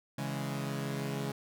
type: chord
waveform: sawtooth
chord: C# minor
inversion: none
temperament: equal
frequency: 138.59 / 164.81 / 207.7 Hz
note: C#3 / E3 / G#3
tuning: 0 / 0 / 0 cents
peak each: -32 / -37 / -35 dBFS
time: 0.18-1.32 s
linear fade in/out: 5 ms
effects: none